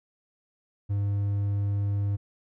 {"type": "tone", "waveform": "triangle", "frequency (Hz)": 100.9, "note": "G#2", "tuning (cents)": -49, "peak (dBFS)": -22, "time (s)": [0.89, 2.17], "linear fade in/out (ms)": 20, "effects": []}